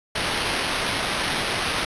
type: noise with sample-and-hold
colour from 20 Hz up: white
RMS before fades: -25 dBFS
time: 0.15-1.85 s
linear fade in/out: 5 ms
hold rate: 7350 Hz
effects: resampled to 24000 Hz